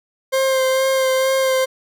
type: tone with vibrato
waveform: 40% pulse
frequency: 527 Hz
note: C5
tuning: 12 cents sharp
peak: -14 dBFS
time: 0.32-1.66 s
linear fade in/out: 20 ms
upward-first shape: sine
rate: 2.2 Hz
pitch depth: 17 cents each way
effects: none